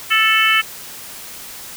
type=harmonic tone with a mistuned harmonic; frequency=440 Hz; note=A4; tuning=in tune; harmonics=3 / 4 / 5 / 6 / 7; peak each=-18 / -18 / -18 / -18 / -18 dBFS; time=0.1-0.62 s; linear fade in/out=20 ms; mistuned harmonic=7; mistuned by=-26 cents; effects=white hiss -34 dBFS RMS until 1.76 s